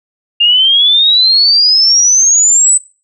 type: exponential sweep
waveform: sine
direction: up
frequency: 2794 to 8100 Hz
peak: -5 dBFS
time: 0.4-2.78 s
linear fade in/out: 10 ms
effects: noise-tail reverb RT60 0.4 s tail -23 dB re dry